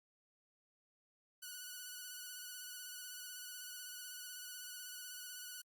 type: tone with vibrato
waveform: 5% pulse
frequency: 1477 Hz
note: F#6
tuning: 3 cents flat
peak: -36 dBFS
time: 1.42-5.62 s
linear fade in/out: 10 ms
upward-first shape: square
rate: 16 Hz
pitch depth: 22 cents each way
effects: Opus 48 kbps